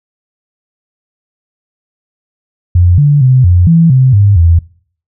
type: tone with pitch steps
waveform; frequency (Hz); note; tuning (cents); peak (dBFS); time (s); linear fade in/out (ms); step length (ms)
sine; 88.4 / 145.1 / 129 / 88.8 / 166 / 130.3 / 101 / 84; F2 / D3 / C3 / F2 / E3 / C3 / G#2 / E2; +22 / -21 / -24 / +29 / +12 / -7 / -48 / +33; -3; 2.75-4.59; 5; 230
effects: noise-tail reverb RT60 0.5 s tail -22 dB re dry